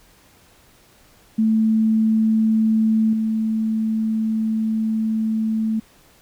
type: tone with level steps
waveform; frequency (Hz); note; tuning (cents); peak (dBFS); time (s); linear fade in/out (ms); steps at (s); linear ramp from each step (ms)
sine; 220.3; A3; +2; -14 / -18; 1.38-5.8; 10; 3.13; 2
effects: pink hiss -53 dBFS RMS until 6.21 s